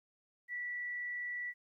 sine tone with frequency modulation, 1955 Hz, B6, 18 cents flat, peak -37 dBFS, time 0.48-1.54 s, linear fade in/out 50 ms, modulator 65.1 Hz, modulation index 0.28, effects 13-bit

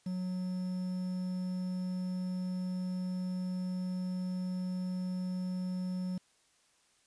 triangle tone with quantisation, 183.3 Hz, F#3, 16 cents flat, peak -31 dBFS, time 0.06-6.18 s, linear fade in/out 5 ms, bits 9, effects white hiss -69 dBFS RMS until 7.06 s + resampled to 22050 Hz

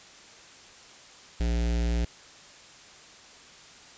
square tone with notch filter, 58.27 Hz, A#1, in tune, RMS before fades -26 dBFS, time 1.4-2.05 s, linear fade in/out 5 ms, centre 1100 Hz, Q 1.2, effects white hiss -50 dBFS RMS until 3.97 s + resampled to 16000 Hz

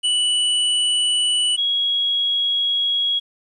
square / sine tone pair in turn, 2960 / 3316 Hz, F#7 / G#7, 0 / -3 cents, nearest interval major second, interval 197 cents, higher second, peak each -17 dBFS, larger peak neither, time 0.03-1.57 / 1.57-3.2 s, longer second, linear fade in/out 20 ms, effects resampled to 24000 Hz + 9-bit

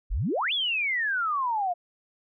sine exponential two-way sweep, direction up then down, 34.35 to 3520 to 684 Hz, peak -24 dBFS, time 0.1-1.74 s, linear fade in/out 20 ms, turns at 0.53 s, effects none

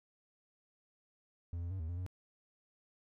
triangle tone with pitch steps, 85.5 / 86.3 / 94.9 / 79.9 / 87.3 / 91.2 Hz, F2 / F2 / F#2 / D#2 / F2 / F#2, -36 / -20 / +44 / +47 / 0 / -24 cents, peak -35 dBFS, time 1.53-2.064 s, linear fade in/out 0 ms, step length 89 ms, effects none

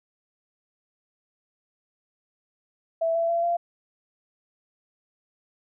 sine tone with pitch steps, 659.3 / 668.9 / 678.6 / 688.5 Hz, E5 / E5 / F5 / F5, 0 / +25 / -50 / -25 cents, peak -21 dBFS, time 3.01-3.57 s, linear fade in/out 10 ms, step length 140 ms, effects none

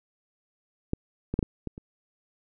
clicks, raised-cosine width 3 ms, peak -13 / -16 / -10 / -13 / -19 / -27 dBFS, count 6, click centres 0.934 / 1.34 / 1.391 / 1.428 / 1.673 / 1.779 s, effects none

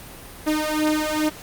sawtooth beating tone pair, 305.7 / 308.1 Hz, D#4 / D#4, -30 / -17 cents, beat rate 2.4 Hz, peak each -19 dBFS, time 0.46-1.3 s, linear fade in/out 20 ms, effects pink hiss -40 dBFS RMS until 1.42 s + Opus 32 kbps

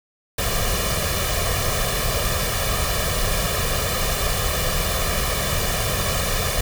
pink noise with comb filter, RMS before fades -22 dBFS, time 0.38-6.61 s, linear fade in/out 5 ms, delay 1.7 ms, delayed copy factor +0.75, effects none

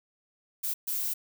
violet noise bursts at uneven times, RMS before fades -31 dBFS, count 2, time 0.63-0.74 / 0.87-1.14 s, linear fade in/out 10 ms, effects none

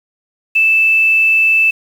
sine tone with quantisation, 2637 Hz, E7, in tune, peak -8 dBFS, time 0.55-1.71 s, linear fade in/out 10 ms, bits 6, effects none

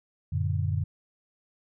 sine chord, Gb augmented, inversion none, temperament equal with one note detuned, 92.5 / 114.14 / 146.83 Hz, Gb2 / Bb2 / D3, 0 / -36 / 0 cents, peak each -27 / -31 / -30 dBFS, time 0.32-0.84 s, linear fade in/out 10 ms, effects none

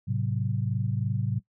sine chord, F# diminished, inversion first, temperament equal with one note detuned, 107.74 / 130.81 / 185 Hz, A2 / C3 / F#3, -36 / 0 / 0 cents, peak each -28 / -29 / -33 dBFS, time 0.07-1.4 s, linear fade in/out 20 ms, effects noise-tail reverb RT60 0.1 s tail -18 dB re dry

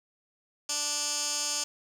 15% pulse tone with band-pass filter, 293.7 Hz, D4, in tune, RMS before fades -31 dBFS, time 0.69-1.64 s, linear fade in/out 5 ms, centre 6300 Hz, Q 3.2, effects none

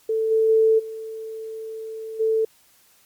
sine tone with level steps, 442.8 Hz, A4, 11 cents sharp, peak -19 / -15 / -13 / -30 / -17 dBFS, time 0.09-2.45 s, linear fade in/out 5 ms, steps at 0.3 / 0.48 / 0.78 / 2.19 s, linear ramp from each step 20 ms, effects white hiss -57 dBFS RMS until 3.05 s + MP3 96 kbps

